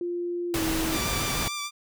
sine tone with pitch glide, 349.2 to 322.1 Hz, F4 to E4, 0 to -40 cents, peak -27 dBFS, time 0.01-0.97 s, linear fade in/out 2 ms, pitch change -140 cents, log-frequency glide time 0.5-0.61 s
pink noise, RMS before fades -29 dBFS, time 0.54-1.48 s, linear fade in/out 0 ms
10% pulse tone with vibrato, 1174.7 Hz, D6, in tune, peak -22 dBFS, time 0.9-1.71 s, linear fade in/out 50 ms, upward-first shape sine, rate 6.6 Hz, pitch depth 24 cents each way
effects none

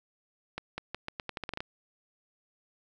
accelerating click train, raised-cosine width 0.3 ms, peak -19 dBFS, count 12, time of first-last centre 0.58-1.605 s, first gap 200 ms, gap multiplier 0.83, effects none

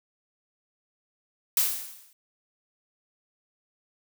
blue noise with exponential decay, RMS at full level -20 dBFS, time 1.57-2.13 s, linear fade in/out 2 ms, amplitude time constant 120 ms, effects none

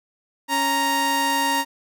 sawtooth tone pair together, 277.2 / 932.3 Hz, C#4 / A#5, 0 / 0 cents, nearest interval octave + major sixth, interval 2100 cents, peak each -23 / -16 dBFS, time 0.48-1.65 s, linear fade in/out 50 ms, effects none

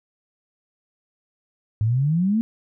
sine exponential sweep, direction up, 103.83 to 233.1 Hz, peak -17 dBFS, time 1.81-2.41 s, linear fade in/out 0 ms, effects none

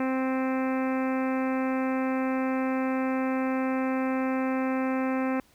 harmonic tone, 261.6 Hz, C4, in tune, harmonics 1 / 2 / 3 / 4 / 5 / 6 / 7 / 8 / 9 / 10, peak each -26 / -32 / -36 / -38 / -40 / -42 / -43 / -44 / -45 / -46 dBFS, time 0-5.4 s, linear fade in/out 2 ms, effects pink hiss -61 dBFS RMS until 5.54 s

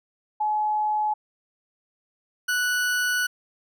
sine / 40% pulse tone pair in turn, 850 / 1477.8 Hz, G#5 / F#6, +40 / -3 cents, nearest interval minor seventh, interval 957 cents, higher second, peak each -21 dBFS, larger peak neither, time 0.4-1.14 / 2.48-3.27 s, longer second, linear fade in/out 10 ms, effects none

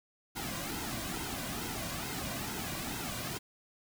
pink noise with flanger, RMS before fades -38 dBFS, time 0.35-3.39 s, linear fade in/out 20 ms, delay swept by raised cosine 1.7 to 2.33 ms, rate 2.3 Hz, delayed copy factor -0.65, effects none

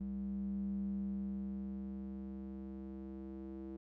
square tone with band-pass filter sweep, 66.1 Hz, C2, 18 cents sharp, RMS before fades -42 dBFS, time 0-3.77 s, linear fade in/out 10 ms, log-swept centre 180 to 290 Hz, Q 5.7, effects none

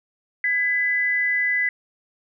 sine tone pair together, 1655.5 / 2002 Hz, G#6 / B6, -6 / +23 cents, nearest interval minor third, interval 329 cents, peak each -28 / -19 dBFS, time 0.44-1.69 s, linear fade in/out 2 ms, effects none

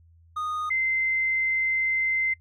triangle / sine tone pair in turn, 1236 / 2074 Hz, D#6 / C7, -12 / -16 cents, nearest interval major sixth, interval 896 cents, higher second, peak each -25 / -22 dBFS, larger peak second, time 0.36-0.7 / 0.7-2.34 s, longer second, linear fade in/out 10 ms, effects noise-tail reverb RT60 0.1 s tail -26 dB re dry + added 83 Hz sine -53 dBFS peak until 2.4 s

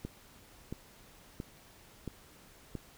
click train, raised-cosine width 3 ms, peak -25 dBFS, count 5, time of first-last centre 0.05-2.753 s, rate 1.48 Hz, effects pink hiss -58 dBFS RMS until 2.97 s

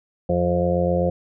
harmonic tone with a mistuned harmonic, 87.8 Hz, F2, 10 cents sharp, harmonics 1 / 2 / 4 / 5 / 6 / 7 / 8, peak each -26 / -23 / -28 / -30 / -21 / -32 / -29 dBFS, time 0.29-1.1 s, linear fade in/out 5 ms, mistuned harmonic 1, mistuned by -38 cents, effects none

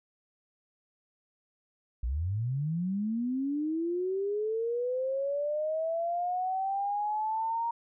sine linear sweep, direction up, 53.9 to 938 Hz, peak -28 dBFS, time 2.03-7.71 s, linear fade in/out 5 ms, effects none

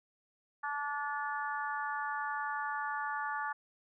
harmonic tone, 289.5 Hz, D4, 25 cents flat, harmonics 3 / 4 / 5 / 6, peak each -38 / -39 / -40 / -41 dBFS, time 0.63-3.53 s, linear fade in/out 10 ms, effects none

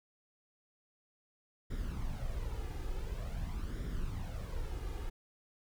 brown noise with flanger, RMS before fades -38 dBFS, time 1.7-5.1 s, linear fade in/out 10 ms, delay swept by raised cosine 0.56 to 2.46 ms, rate 0.47 Hz, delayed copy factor +0.6, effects none

